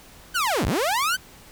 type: linear two-way sweep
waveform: sawtooth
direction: down then up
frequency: 1568 to 32.55 to 1568 Hz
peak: -17 dBFS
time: 0.34-1.17 s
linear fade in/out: 20 ms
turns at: 0.66 s
effects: pink hiss -48 dBFS RMS until 1.51 s